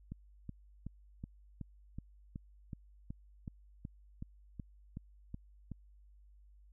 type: click train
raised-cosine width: 5 ms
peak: -30 dBFS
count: 16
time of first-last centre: 0.12-5.717 s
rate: 2.68 Hz
effects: added 50 Hz sine -58 dBFS peak until 6.72 s